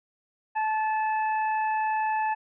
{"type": "harmonic tone", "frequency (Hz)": 869, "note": "A5", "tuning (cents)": -22, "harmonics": [1, 2, 3], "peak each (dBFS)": [-24, -34, -39], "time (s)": [0.55, 2.35], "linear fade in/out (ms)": 20, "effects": []}